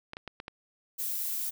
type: clicks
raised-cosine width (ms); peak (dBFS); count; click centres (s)
0.3; -23; 5; 0.134 / 0.169 / 0.277 / 0.401 / 0.481
type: noise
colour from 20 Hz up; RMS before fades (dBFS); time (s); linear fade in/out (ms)
violet; -33; 0.98-1.51; 20
effects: none